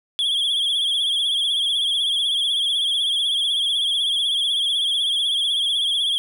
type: tone with vibrato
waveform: triangle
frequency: 3320 Hz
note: G#7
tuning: 1 cent flat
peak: -17 dBFS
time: 0.19-6.18 s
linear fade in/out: 0 ms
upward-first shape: triangle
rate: 16 Hz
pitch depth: 90 cents each way
effects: none